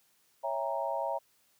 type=chord; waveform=sine; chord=C# diminished seventh; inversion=none; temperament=equal with one note detuned; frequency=554.4 / 659.3 / 801.9 / 932.3 Hz; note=C#5 / E5 / G5 / Bb5; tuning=0 / 0 / +39 / 0 cents; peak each=-36 / -35 / -38 / -35 dBFS; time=0.43-1.19 s; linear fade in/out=20 ms; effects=white hiss -69 dBFS RMS until 1.59 s + high-pass 60 Hz 12 dB/octave